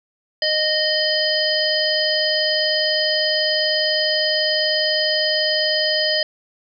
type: harmonic tone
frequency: 617 Hz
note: D#5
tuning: 15 cents flat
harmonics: 1 / 3 / 5 / 7 / 8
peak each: -22 / -24 / -24 / -26 / -21 dBFS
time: 0.42-6.23 s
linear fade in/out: 2 ms
effects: none